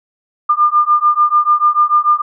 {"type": "beating tone pair", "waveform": "sine", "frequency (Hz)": [1200, 1206.8], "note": ["D6", "D6"], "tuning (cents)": [37, 47], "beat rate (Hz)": 6.8, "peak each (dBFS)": -12, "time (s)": [0.49, 2.22], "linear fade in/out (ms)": 10, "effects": []}